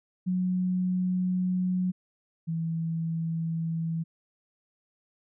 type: tone pair in turn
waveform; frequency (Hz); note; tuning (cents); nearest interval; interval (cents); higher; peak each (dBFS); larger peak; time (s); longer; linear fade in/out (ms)
sine; 182.8 / 163.99; F#3 / E3; -21 / -9; major second; 188; first; -24 / -27; first; 0.26-1.92 / 2.47-4.04; first; 20
effects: none